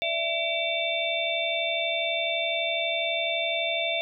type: tone cluster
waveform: sine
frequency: 597 / 669 / 2287 / 2702 / 3569 Hz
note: D5 / E5 / D7 / E7 / A7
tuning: +28 / +25 / -47 / +42 / +24 cents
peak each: -37 / -29 / -31 / -32 / -30 dBFS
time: 0.02-4.01 s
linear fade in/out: 0 ms
effects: none